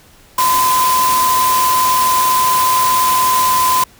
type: tone in noise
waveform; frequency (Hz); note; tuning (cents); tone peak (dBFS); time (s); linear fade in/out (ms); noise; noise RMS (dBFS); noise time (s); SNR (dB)
sine; 1020; C6; -44; -11; 0.38-3.84; 5; white; -19; 0.38-3.84; +5
effects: pink hiss -46 dBFS RMS until 3.99 s